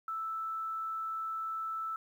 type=tone; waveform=sine; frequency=1318.5 Hz; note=E6; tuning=in tune; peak=-34 dBFS; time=0.08-1.96 s; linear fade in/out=2 ms; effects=11-bit